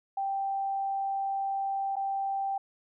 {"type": "tone with dropouts", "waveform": "sine", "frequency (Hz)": 784, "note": "G5", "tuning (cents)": 0, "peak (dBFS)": -28, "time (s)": [0.17, 2.58], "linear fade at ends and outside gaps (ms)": 5, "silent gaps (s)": [1.957, 1.965], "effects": []}